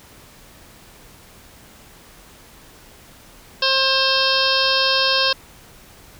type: harmonic tone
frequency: 532 Hz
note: C5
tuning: 29 cents sharp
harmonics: 1 / 2 / 3 / 5 / 6 / 7 / 8 / 9 / 10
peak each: -24 / -24 / -24 / -24 / -24 / -24 / -24 / -24 / -24 dBFS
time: 3.62-5.33 s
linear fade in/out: 5 ms
effects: pink hiss -46 dBFS RMS until 6.19 s